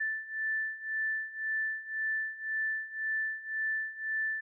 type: beating tone pair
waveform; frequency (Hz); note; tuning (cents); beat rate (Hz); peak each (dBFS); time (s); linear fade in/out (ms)
sine; 1760 / 1761.9; A6 / A6; 0 / +2; 1.9; -36 / -33; 0-4.41; 10
effects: none